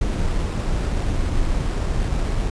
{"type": "noise with sample-and-hold", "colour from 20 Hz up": "brown", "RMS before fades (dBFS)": -21, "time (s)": [0.01, 2.5], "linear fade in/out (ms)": 5, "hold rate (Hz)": 6300, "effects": ["resampled to 22050 Hz"]}